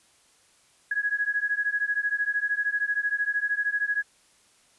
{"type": "beating tone pair", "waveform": "sine", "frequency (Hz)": [1661.2, 1674.2], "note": ["G#6", "G#6"], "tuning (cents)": [0, 13], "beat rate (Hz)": 13, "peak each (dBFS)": -27, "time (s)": [0.91, 4.03], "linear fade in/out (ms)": 5, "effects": ["white hiss -61 dBFS RMS until 4.78 s", "resampled to 24000 Hz"]}